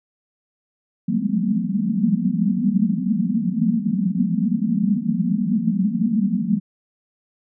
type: band-pass noise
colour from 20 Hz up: white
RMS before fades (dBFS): -20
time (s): 1.08-6.6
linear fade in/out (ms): 10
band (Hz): 170 to 240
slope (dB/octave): 96
effects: none